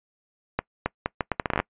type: accelerating click train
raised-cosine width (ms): 0.5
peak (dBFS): -8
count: 13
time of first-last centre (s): 0.59-1.6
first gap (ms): 270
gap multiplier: 0.74
effects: noise-tail reverb RT60 0.1 s tail -24 dB re dry + resampled to 8000 Hz